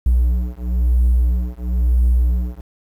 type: beating tone pair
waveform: triangle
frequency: 60.3 / 61.3 Hz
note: B1 / B1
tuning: -41 / -12 cents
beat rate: 1 Hz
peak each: -14 dBFS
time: 0.06-2.61 s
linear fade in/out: 5 ms
effects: tanh soft clip ceiling -5 dBFS + 8-bit